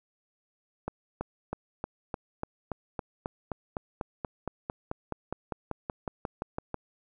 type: accelerating click train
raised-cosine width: 1 ms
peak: -18 dBFS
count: 26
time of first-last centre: 0.88-6.743 s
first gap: 330 ms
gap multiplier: 0.97
effects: none